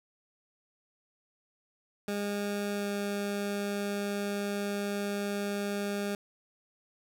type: tone with pitch glide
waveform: 20% pulse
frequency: 203.8 to 202.6 Hz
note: G#3 to G#3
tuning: -32 to -43 cents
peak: -26 dBFS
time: 2.08-6.15 s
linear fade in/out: 2 ms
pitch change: -11 cents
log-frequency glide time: 2.74-2.87 s
effects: none